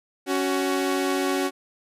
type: tone pair together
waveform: sawtooth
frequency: 278.8 / 373.5 Hz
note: C#4 / F#4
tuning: +10 / +16 cents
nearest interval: perfect fourth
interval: 506 cents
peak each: -21 dBFS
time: 0.26-1.51 s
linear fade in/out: 50 ms
effects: resampled to 32000 Hz